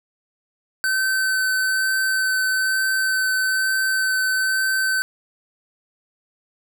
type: tone with vibrato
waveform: square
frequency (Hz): 1532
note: G6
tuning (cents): -40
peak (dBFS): -19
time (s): 0.84-5.02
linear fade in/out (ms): 0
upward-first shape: sine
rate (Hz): 1.1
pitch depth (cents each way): 10
effects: none